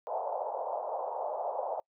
pink band-pass noise, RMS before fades -35 dBFS, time 0.07-1.8 s, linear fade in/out 0 ms, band 530 to 900 Hz, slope 48 dB/octave, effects noise-tail reverb RT60 0.1 s tail -26 dB re dry

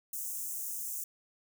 white high-pass noise, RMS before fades -38 dBFS, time 0.13-1.04 s, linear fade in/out 5 ms, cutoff 6300 Hz, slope 48 dB/octave, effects none

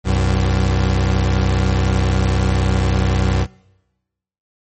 30% pulse tone pair together, 64.1 / 94.26 Hz, C2 / F#2, -35 / +33 cents, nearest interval perfect fifth, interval 668 cents, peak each -14 dBFS, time 0.04-3.47 s, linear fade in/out 50 ms, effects noise-tail reverb RT60 1.0 s tail -24 dB re dry + MP3 32 kbps

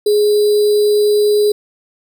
sine tone with sample-and-hold, 417.3 Hz, G#4, 8 cents sharp, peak -9 dBFS, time 0.06-1.52 s, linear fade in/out 5 ms, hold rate 4410 Hz, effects none

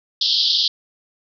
white band-pass noise, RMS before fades -18 dBFS, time 0.21-0.68 s, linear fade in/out 5 ms, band 3100 to 5100 Hz, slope 96 dB/octave, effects none

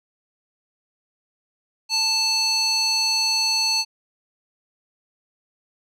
square tone with band-pass filter, 880 Hz, A5, in tune, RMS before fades -21 dBFS, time 1.89-3.85 s, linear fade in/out 50 ms, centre 4900 Hz, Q 4.5, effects none

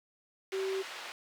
sine tone, 384.4 Hz, G4, 34 cents flat, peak -31 dBFS, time 0.52-0.83 s, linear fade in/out 20 ms
white band-pass noise, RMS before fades -44 dBFS, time 0.52-1.12 s, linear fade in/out 0 ms, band 580 to 3100 Hz, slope 12 dB/octave
effects none

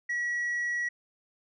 sine tone, 1925 Hz, B6, 45 cents flat, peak -25 dBFS, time 0.09-0.89 s, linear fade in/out 10 ms, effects tanh soft clip ceiling -27 dBFS

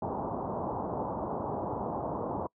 white low-pass noise, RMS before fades -34 dBFS, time 0.02-2.47 s, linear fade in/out 5 ms, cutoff 1000 Hz, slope 48 dB/octave, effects noise-tail reverb RT60 0.1 s tail -26 dB re dry + high-pass 80 Hz 12 dB/octave

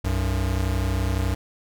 square tone pair together, 62.84 / 94.7 Hz, B1 / F#2, +31 / +41 cents, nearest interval perfect fifth, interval 710 cents, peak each -25 dBFS, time 0.04-1.35 s, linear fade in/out 10 ms, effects none

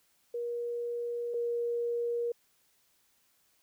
sine tone pair in turn, 475.9 / 473.4 Hz, A#4 / A#4, +36 / +27 cents, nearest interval unison, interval 9 cents, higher first, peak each -32 / -29 dBFS, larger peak second, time 0.34-1.34 / 1.34-2.32 s, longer first, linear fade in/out 5 ms, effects white hiss -70 dBFS RMS until 3.62 s

